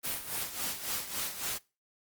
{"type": "noise with tremolo", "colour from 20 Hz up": "white", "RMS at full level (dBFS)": -33, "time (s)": [0.03, 1.59], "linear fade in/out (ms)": 20, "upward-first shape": "sine", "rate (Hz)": 3.6, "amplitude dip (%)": 70, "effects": ["noise-tail reverb RT60 0.3 s tail -23 dB re dry", "Opus 32 kbps"]}